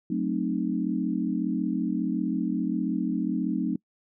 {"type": "chord", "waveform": "sine", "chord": "F# diminished seventh", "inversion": "none", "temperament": "equal with one note detuned", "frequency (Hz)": [185, 220, 261.6, 307], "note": ["F#3", "A3", "C4", "Eb4"], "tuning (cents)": [0, 0, 0, -23], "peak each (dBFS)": -30, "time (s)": [0.1, 3.76], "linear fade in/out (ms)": 5, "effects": ["noise-tail reverb RT60 0.1 s tail -26 dB re dry"]}